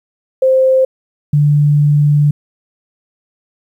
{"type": "tone pair in turn", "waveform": "sine", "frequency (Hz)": [523.3, 146.85], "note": ["C5", "D3"], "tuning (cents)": [0, 0], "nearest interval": "octave + minor seventh", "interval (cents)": 2200, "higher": "first", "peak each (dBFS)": -7, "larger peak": "neither", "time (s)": [[0.42, 0.85], [1.33, 2.31]], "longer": "second", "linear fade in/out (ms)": 5, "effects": ["8-bit"]}